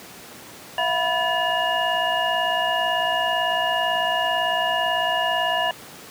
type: tone cluster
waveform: sine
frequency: 661 / 719 / 984 / 1729 / 2857 Hz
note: E5 / F#5 / B5 / A6 / F7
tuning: +5 / -50 / -7 / -31 / +39 cents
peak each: -26 dBFS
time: 0.78-5.71 s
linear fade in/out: 2 ms
effects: pink hiss -41 dBFS RMS until 6.1 s + high-pass 150 Hz 12 dB/octave